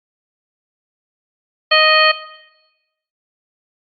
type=harmonic tone; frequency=623 Hz; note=D#5; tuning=2 cents sharp; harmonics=1 / 2 / 3 / 4 / 5 / 7; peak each=-16 / -16 / -16 / -16 / -16 / -16 dBFS; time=1.71-2.12 s; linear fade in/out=10 ms; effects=noise-tail reverb RT60 1.0 s tail -17 dB re dry + Opus 48 kbps